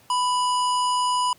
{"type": "harmonic tone with a mistuned harmonic", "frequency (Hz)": 994, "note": "B5", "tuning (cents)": 11, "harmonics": [1, 3, 5, 7, 9, 10], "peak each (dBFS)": [-20, -30, -34, -37, -39, -40], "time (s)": [0.1, 1.33], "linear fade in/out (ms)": 2, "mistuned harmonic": 3, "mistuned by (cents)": -26, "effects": ["pink hiss -55 dBFS RMS until 1.38 s", "high-pass 60 Hz 12 dB/octave"]}